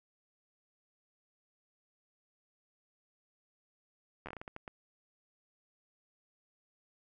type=slowing click train; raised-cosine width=0.5 ms; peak=-28 dBFS; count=10; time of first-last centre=4.26-4.678 s; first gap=11 ms; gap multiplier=1.34; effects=none